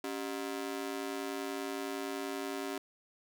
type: ring-modulated tone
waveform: sawtooth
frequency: 334.5 Hz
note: E4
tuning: 25 cents sharp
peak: -29 dBFS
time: 0.04-2.78 s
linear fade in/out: 2 ms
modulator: 55.3 Hz
effects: none